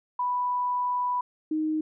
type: tone pair in turn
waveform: sine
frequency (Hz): 987.8 / 311.1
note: B5 / D#4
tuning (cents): 0 / 0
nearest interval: octave + minor sixth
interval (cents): 2000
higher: first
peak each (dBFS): -24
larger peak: neither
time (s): 0.19-1.21 / 1.51-1.81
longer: first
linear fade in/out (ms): 5
effects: none